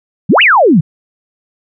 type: exponential two-way sweep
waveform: sine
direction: up then down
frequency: 138.59 to 3003 to 138.59 Hz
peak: -4 dBFS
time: 0.29-0.81 s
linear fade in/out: 10 ms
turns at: 0.42 s
effects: none